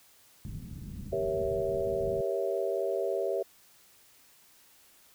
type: low-pass noise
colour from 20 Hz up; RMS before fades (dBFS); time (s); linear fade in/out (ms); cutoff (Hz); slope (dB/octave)
white; -41; 0.45-2.21; 0; 200; 24
type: chord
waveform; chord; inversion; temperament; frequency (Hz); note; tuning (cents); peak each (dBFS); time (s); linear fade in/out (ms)
sine; G diminished seventh; none; equal with one note detuned; 392 / 470.2 / 554.4 / 659.3; G4 / Bb4 / Db5 / Fb5; 0 / +15 / 0 / 0; -32 / -35 / -33 / -34; 1.12-3.43; 10
effects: white hiss -60 dBFS RMS until 5.14 s